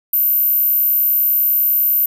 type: tone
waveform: sine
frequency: 13570 Hz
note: G#9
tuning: 36 cents sharp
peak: -12 dBFS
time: 0.13-2.06 s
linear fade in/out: 5 ms
effects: none